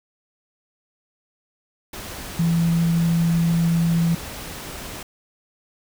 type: tone in noise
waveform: sine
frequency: 167.5 Hz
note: E3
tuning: 28 cents sharp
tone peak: -16 dBFS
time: 2.39-4.15 s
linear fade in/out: 5 ms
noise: pink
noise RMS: -34 dBFS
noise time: 1.93-5.03 s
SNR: +15 dB
effects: none